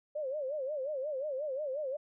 sine tone with vibrato, 564 Hz, C#5, 30 cents sharp, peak -33 dBFS, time 0.15-1.97 s, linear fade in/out 10 ms, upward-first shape sine, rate 5.6 Hz, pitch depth 160 cents each way, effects none

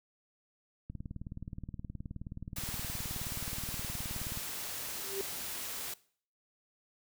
click train, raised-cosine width 5 ms, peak -29 dBFS, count 67, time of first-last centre 0.9-4.374 s, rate 19 Hz
white noise, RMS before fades -40 dBFS, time 2.56-5.94 s, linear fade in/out 5 ms
sine tone with exponential growth, 392 Hz, G4, in tune, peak -31 dBFS, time 4.92-5.21 s, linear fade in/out 0 ms, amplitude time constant 61 ms
effects noise-tail reverb RT60 0.5 s tail -20 dB re dry

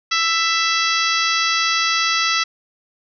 harmonic tone with a mistuned harmonic, 663 Hz, E5, 10 cents sharp, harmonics 2 / 3 / 4 / 5 / 6 / 7 / 8 / 9, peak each -21 / -23 / -24 / -25 / -26 / -26 / -27 / -28 dBFS, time 0.11-2.44 s, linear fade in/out 10 ms, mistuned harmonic 7, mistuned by +18 cents, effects none

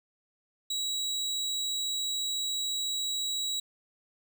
30% pulse tone, 3882 Hz, B7, 31 cents flat, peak -27 dBFS, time 0.7-3.6 s, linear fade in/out 5 ms, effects none

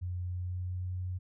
sine tone with pitch glide, 89.6 to 91.22 Hz, F2 to F#2, +45 to -24 cents, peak -33 dBFS, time 0.01-1.19 s, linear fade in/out 20 ms, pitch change +31 cents, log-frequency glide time 0.14-0.93 s, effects none

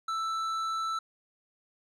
sine tone with tanh clipping, 1323 Hz, E6, 6 cents sharp, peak -31 dBFS, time 0.08-0.99 s, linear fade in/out 5 ms, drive 10 dB, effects none

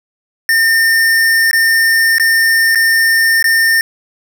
square tone with dropouts, 1812 Hz, A#6, 50 cents flat, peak -9 dBFS, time 0.49-3.81 s, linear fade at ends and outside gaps 1 ms, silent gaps 1.512-1.531 / 2.183-2.198 / 2.749-2.756 / 3.426-3.442 s, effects none

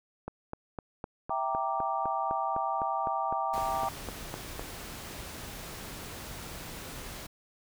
click train, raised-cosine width 1 ms, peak -22 dBFS, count 18, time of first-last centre 0.28-4.595 s, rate 3.94 Hz
sine chord, E half-diminished seventh, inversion none, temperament equal, 659.3 / 784 / 932.3 / 1174.7 Hz, E5 / G5 / Bb5 / D6, 0 / 0 / 0 / 0 cents, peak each -36 / -32 / -34 / -34 dBFS, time 1.3-3.89 s, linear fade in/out 5 ms
pink noise, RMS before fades -42 dBFS, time 3.53-7.27 s, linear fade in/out 10 ms
effects none

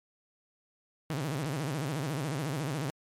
sawtooth tone with vibrato, 145.3 Hz, D3, 18 cents flat, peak -27 dBFS, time 1.1-2.9 s, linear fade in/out 0 ms, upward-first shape sine, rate 14 Hz, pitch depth 210 cents each way, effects MP3 64 kbps

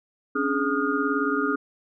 sine tone cluster, 270.8 / 289.1 / 419.9 / 1231 / 1425 Hz, C#4 / D4 / G#4 / D#6 / F6, -40 / -27 / +19 / -19 / +34 cents, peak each -28 dBFS, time 0.35-1.56 s, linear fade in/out 10 ms, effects none

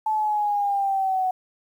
sine linear sweep, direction down, 872 to 740 Hz, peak -20 dBFS, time 0.06-1.31 s, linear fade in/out 5 ms, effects 9-bit

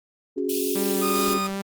sine chord, C# suspended fourth, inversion none, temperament equal, 277.2 / 370 / 415.3 Hz, C#4 / F#4 / G#4, 0 / 0 / 0 cents, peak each -28 / -27 / -28 dBFS, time 0.36-1.39 s, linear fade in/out 20 ms
white high-pass noise, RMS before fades -30 dBFS, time 0.49-1.34 s, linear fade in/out 5 ms, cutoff 2500 Hz, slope 96 dB/octave
sawtooth tone with vibrato, 196 Hz, G3, in tune, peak -23 dBFS, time 0.75-1.62 s, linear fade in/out 10 ms, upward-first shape triangle, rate 2.5 Hz, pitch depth 21 cents each way
40% pulse tone, 1232 Hz, D#6, 17 cents flat, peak -24 dBFS, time 1.01-1.48 s, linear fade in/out 20 ms
effects Opus 24 kbps

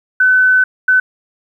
sine tone bursts at uneven times, 1511 Hz, F#6, 36 cents sharp, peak -7 dBFS, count 2, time 0.2-0.64 / 0.88-1 s, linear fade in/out 5 ms, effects 8-bit

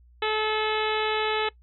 harmonic tone, 432.1 Hz, A4, 31 cents flat, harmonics 1 / 2 / 3 / 4 / 5 / 6 / 7 / 8 / 9, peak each -27 / -30 / -32 / -33 / -34 / -35 / -35 / -36 / -37 dBFS, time 0.22-1.49 s, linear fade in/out 5 ms, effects noise-tail reverb RT60 0.1 s tail -20 dB re dry + added 60 Hz sine -52 dBFS peak until 1.62 s

